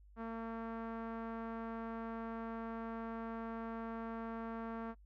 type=tone with low-pass filter; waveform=sawtooth; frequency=227.2 Hz; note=A#3; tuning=44 cents flat; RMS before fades=-43 dBFS; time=0.16-4.95 s; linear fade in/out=50 ms; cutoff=1300 Hz; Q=1.8; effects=noise-tail reverb RT60 0.1 s tail -25 dB re dry + added 50 Hz sine -58 dBFS peak until 5.05 s